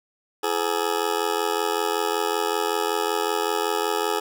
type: tone with amplitude modulation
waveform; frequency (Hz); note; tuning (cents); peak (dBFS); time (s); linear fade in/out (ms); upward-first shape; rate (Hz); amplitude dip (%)
20% pulse; 422.9; G#4; +31; -13; 0.43-4.2; 10; sine; 85.3; 95
effects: none